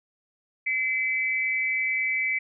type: tone pair together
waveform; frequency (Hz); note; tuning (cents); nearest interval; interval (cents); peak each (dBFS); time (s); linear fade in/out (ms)
sine; 2051 / 2302; C7 / D7; -35 / -35; major second; 200; -26; 0.66-2.39; 10
effects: none